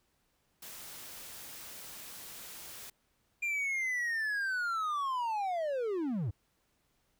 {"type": "noise", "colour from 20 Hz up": "white", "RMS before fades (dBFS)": -47, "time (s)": [0.62, 2.9], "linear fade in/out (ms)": 5}
{"type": "linear sweep", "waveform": "triangle", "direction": "down", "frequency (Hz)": [2406, 87.31], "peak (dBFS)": -29, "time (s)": [3.42, 6.31], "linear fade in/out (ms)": 10}
{"effects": ["pink hiss -75 dBFS RMS until 7.19 s"]}